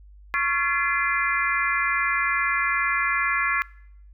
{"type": "harmonic tone with a mistuned harmonic", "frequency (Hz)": 342.4, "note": "F4", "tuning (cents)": -34, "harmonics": [3, 4, 5, 6, 7], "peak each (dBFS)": [-27, -29, -25, -26, -30], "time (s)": [0.34, 3.62], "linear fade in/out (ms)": 0, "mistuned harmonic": 3, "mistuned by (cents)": 130, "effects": ["noise-tail reverb RT60 0.7 s tail -22 dB re dry", "added 50 Hz sine -45 dBFS peak until 4.13 s"]}